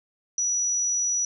sine tone, 5870 Hz, F#8, 15 cents flat, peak -22 dBFS, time 0.38-1.25 s, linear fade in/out 2 ms, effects none

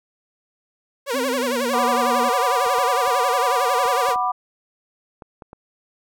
sawtooth tone with vibrato, 513 Hz, C5, 34 cents flat, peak -17 dBFS, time 1.06-4.16 s, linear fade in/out 50 ms, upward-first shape sine, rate 11 Hz, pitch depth 180 cents each way
triangle tone with pitch glide, 259.6 to 240.8 Hz, C4 to B3, -13 to -44 cents, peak -24 dBFS, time 1.13-2.3 s, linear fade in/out 20 ms, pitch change -131 cents, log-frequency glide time 1.29-1.58 s
sine chord, B minor, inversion second, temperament just, 740.8 / 987.8 / 1185.3 Hz, F#5 / B5 / D6, +2 / 0 / +16 cents, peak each -23 dBFS, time 1.73-4.32 s, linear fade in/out 10 ms
clicks, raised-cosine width 1 ms, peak -25 dBFS, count 9, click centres 2.664 / 2.785 / 3.076 / 3.857 / 4.087 / 4.159 / 5.222 / 5.422 / 5.531 s
effects none

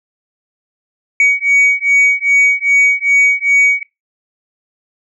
sine beating tone pair, 2250 / 2252.5 Hz, C#7 / C#7, +25 / +27 cents, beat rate 2.5 Hz, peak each -10 dBFS, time 1.2-3.83 s, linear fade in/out 2 ms, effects noise-tail reverb RT60 0.2 s tail -22 dB re dry + tanh soft clip ceiling -5 dBFS

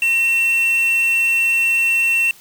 triangle tone with quantisation, 2704 Hz, E7, 43 cents sharp, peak -12 dBFS, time 0.02-2.31 s, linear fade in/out 2 ms, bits 5, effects white hiss -46 dBFS RMS until 2.4 s

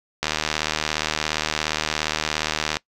click train, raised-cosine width 0.2 ms, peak -4 dBFS, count 197, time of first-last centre 0.23-2.769 s, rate 77.2 Hz, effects noise-tail reverb RT60 0.1 s tail -22 dB re dry

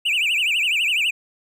triangle tone with vibrato, 2637 Hz, E7, in tune, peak -16 dBFS, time 0.05-1.11 s, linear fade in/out 10 ms, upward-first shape triangle, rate 12 Hz, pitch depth 250 cents each way, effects none

